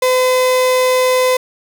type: tone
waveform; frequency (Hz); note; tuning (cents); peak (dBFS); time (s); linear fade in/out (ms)
35% pulse; 509; C5; -48; -9; 0.02-1.37; 5
effects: none